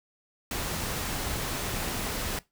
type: noise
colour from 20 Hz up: pink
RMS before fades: -32 dBFS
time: 0.51-2.39 s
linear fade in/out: 2 ms
effects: noise-tail reverb RT60 0.2 s tail -20 dB re dry